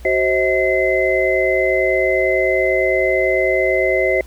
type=tone cluster; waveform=sine; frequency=376.8 / 530 / 639 / 2052 Hz; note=F#4 / C5 / D#5 / C7; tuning=+32 / +22 / +46 / -34 cents; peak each=-19 dBFS; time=0.05-4.21 s; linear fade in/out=2 ms; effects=added 60 Hz sine -34 dBFS peak until 4.26 s + pink hiss -47 dBFS RMS until 4.26 s